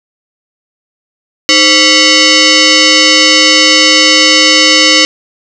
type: tone with frequency modulation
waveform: sine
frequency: 1142 Hz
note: D6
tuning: 49 cents flat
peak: -3 dBFS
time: 1.49-5.05 s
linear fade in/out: 0 ms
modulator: 832 Hz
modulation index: 6
effects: none